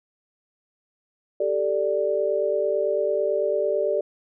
sine chord, G suspended second, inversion none, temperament just, 392 / 441 / 588 Hz, G4 / A4 / D5, 0 / +4 / +2 cents, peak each -26 / -26 / -23 dBFS, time 1.4-4.01 s, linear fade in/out 5 ms, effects none

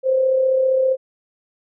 sine tone with amplitude modulation, 523.3 Hz, C5, in tune, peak -12 dBFS, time 0.03-0.97 s, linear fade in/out 50 ms, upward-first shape sine, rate 35.2 Hz, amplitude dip 40%, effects none

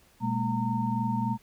sine tone cluster, 121.1 / 205.3 / 228.6 / 917 Hz, B2 / G#3 / A#3 / A#5, -34 / -20 / -34 / -29 cents, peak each -31 dBFS, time 0.2-1.38 s, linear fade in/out 50 ms, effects pink hiss -61 dBFS RMS until 1.42 s

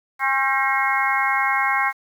harmonic tone with a mistuned harmonic, 270 Hz, C#4, 45 cents flat, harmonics 3 / 4 / 5 / 6 / 7 / 8, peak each -24 / -23 / -29 / -26 / -26 / -23 dBFS, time 0.19-1.93 s, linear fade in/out 50 ms, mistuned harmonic 6, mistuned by -35 cents, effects 8-bit

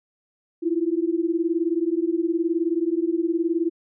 sine beating tone pair, 325.6 / 344.6 Hz, E4 / F4, -21 / -23 cents, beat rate 19 Hz, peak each -23 dBFS, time 0.62-3.7 s, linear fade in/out 20 ms, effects none

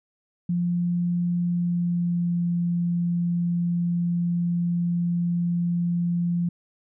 sine tone with pitch glide, 174.61 to 173 Hz, F3 to F3, 0 to -16 cents, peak -21 dBFS, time 0.49-6.49 s, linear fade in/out 5 ms, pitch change -16 cents, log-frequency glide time 1.39-2.46 s, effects none

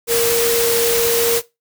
sine tone in noise, 466.9 Hz, A#4, 3 cents sharp, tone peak -15 dBFS, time 0.07-1.42 s, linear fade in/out 50 ms, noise white, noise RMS -19 dBFS, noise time 0.07-1.42 s, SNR +1 dB, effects noise-tail reverb RT60 0.2 s tail -18 dB re dry

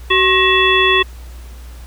harmonic tone with a mistuned harmonic, 377.8 Hz, F#4, 36 cents sharp, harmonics 1 / 3 / 5 / 7 / 9, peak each -16 / -16 / -16 / -16 / -16 dBFS, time 0.1-1.03 s, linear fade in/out 10 ms, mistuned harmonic 3, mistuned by -83 cents, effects added 60 Hz sine -31 dBFS peak until 1.86 s + pink hiss -44 dBFS RMS until 1.86 s

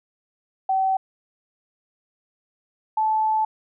sine tone pair in turn, 765 / 870.8 Hz, G5 / A5, -42 / -18 cents, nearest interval major second, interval 224 cents, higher second, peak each -18 dBFS, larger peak neither, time 0.69-0.97 / 2.97-3.45 s, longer second, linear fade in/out 5 ms, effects none

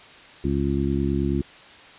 harmonic tone, 69.3 Hz, C#2, in tune, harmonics 1 / 2 / 3 / 4 / 5, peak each -27 / -27 / -27 / -27 / -27 dBFS, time 0.44-1.42 s, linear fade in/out 5 ms, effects white hiss -46 dBFS RMS until 1.98 s + resampled to 8000 Hz

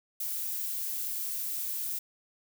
violet noise, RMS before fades -34 dBFS, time 0.2-1.99 s, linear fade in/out 5 ms, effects none

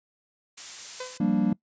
blue noise, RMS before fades -35 dBFS, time 0.57-1.18 s, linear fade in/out 10 ms
sawtooth tone with exponential decay, 507 Hz, B4, 45 cents sharp, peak -28 dBFS, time 1-1.29 s, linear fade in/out 5 ms, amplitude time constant 61 ms
triangle chord, G minor seventh, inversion third, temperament equal, 174.61 / 196 / 233.1 / 293.7 Hz, F3 / G3 / Bb3 / D4, 0 / 0 / 0 / 0 cents, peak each -28 / -23 / -23 / -26 dBFS, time 1.2-1.53 s, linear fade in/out 5 ms
effects noise-tail reverb RT60 0.1 s tail -22 dB re dry + resampled to 16000 Hz

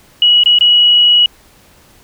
sine tone with dropouts, 2918 Hz, F#7, 25 cents flat, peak -5 dBFS, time 0.22-1.26 s, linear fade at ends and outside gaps 2 ms, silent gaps 0.436-0.459 / 0.587-0.609 s, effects pink hiss -46 dBFS RMS until 2.03 s

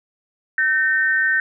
sine tone pair together, 1538.5 / 1826 Hz, G6 / A#6, -33 / -36 cents, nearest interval minor third, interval 297 cents, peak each -18 dBFS, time 0.58-1.4 s, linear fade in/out 2 ms, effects none

